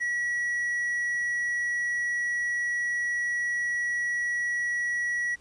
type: tone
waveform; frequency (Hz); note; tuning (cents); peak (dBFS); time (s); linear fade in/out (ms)
triangle; 1929; B6; -41; -24; 0-5.36; 20
effects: pink hiss -59 dBFS RMS until 5.4 s + resampled to 22050 Hz